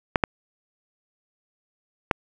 clicks, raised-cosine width 0.5 ms, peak -3 dBFS, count 3, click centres 0.158 / 0.238 / 2.112 s, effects none

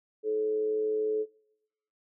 sine tone with amplitude modulation, 430.7 Hz, A4, 37 cents flat, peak -24 dBFS, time 0.23-1.26 s, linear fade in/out 50 ms, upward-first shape sine, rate 113 Hz, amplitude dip 45%, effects noise-tail reverb RT60 0.8 s tail -22 dB re dry

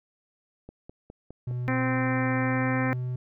click train, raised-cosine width 2 ms, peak -29 dBFS, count 5, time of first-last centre 0.69-1.511 s, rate 4.87 Hz
triangle tone with pitch glide, 123.47 to 125.56 Hz, B2 to B2, 0 to +29 cents, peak -26 dBFS, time 1.47-3.16 s, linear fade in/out 5 ms, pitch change +29 cents, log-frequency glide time 2.45-2.78 s
harmonic tone, 259.4 Hz, C4, 15 cents flat, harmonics 1 / 2 / 3 / 4 / 5 / 6 / 7 / 8 / 9, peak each -27 / -33 / -36 / -36 / -38 / -37 / -34 / -38 / -39 dBFS, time 1.68-2.93 s, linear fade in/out 0 ms
effects none

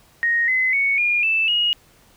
sine tone with pitch steps, 1868 / 2037 / 2221 / 2422 / 2642 / 2881 Hz, A#6 / C7 / C#7 / D#7 / E7 / F#7, +3 / -47 / +3 / -47 / +3 / -47 cents, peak -16 dBFS, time 0.23-1.73 s, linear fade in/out 0 ms, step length 250 ms, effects pink hiss -54 dBFS RMS until 2.16 s

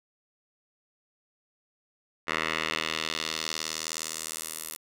10% pulse tone with band-pass filter sweep, 79.5 Hz, D#2, 38 cents sharp, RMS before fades -33 dBFS, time 2.27-4.77 s, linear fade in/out 20 ms, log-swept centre 1900 to 12000 Hz, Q 1.4, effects none

